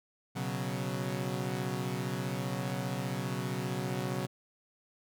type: chord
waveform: sawtooth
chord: B suspended second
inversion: none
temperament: equal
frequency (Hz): 123.47 / 138.59 / 185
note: B2 / C#3 / F#3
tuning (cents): 0 / 0 / 0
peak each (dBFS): -33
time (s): 0.35-4.27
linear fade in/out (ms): 20
effects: none